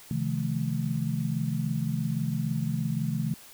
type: chord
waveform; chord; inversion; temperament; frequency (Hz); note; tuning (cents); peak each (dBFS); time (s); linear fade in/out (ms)
sine; F dominant seventh; second; just; 130.96 / 157.15 / 174.61 / 218.3; C3 / Eb3 / F3 / A3; +2 / +18 / 0 / -13; -31 / -30 / -35 / -32; 0.11-3.34; 2
effects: white hiss -50 dBFS RMS until 3.53 s